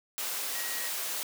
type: tone in noise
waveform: sine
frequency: 1900 Hz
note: A#6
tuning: 33 cents sharp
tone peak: -40 dBFS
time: 0.55-0.88 s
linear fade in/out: 0 ms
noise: white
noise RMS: -34 dBFS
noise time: 0.18-1.23 s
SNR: -9 dB
effects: high-pass 400 Hz 12 dB/octave